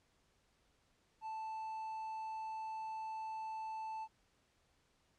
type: tone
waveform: triangle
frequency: 880 Hz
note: A5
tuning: in tune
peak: -39 dBFS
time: 1.21-4.08 s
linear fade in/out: 50 ms
effects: pink hiss -75 dBFS RMS until 5.18 s + low-pass 8000 Hz 12 dB/octave